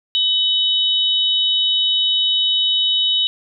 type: tone pair together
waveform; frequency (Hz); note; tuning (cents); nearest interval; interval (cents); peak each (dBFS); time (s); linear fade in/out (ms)
sine; 3000 / 3780; F#7 / A#7; +23 / +23; major third; 400; -17; 0.15-3.27; 0
effects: none